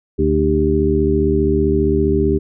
harmonic tone with a mistuned harmonic, 75.2 Hz, D2, 42 cents sharp, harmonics 1 / 2 / 3 / 4 / 5, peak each -19 / -22 / -21 / -20 / -16 dBFS, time 0.18-2.39 s, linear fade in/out 20 ms, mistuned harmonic 5, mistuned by +76 cents, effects none

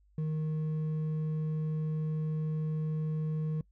sine tone with hard clipping, 155.56 Hz, D#3, in tune, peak -31 dBFS, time 0.18-3.61 s, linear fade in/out 2 ms, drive 4 dB, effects noise-tail reverb RT60 0.1 s tail -23 dB re dry + added 50 Hz sine -62 dBFS peak until 3.71 s

